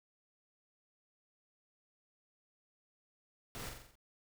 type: noise with echo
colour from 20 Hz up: pink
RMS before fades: -45 dBFS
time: 3.55-3.69 s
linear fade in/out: 0 ms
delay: 44 ms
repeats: 6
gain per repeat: -4 dB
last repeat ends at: 3.954 s
effects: none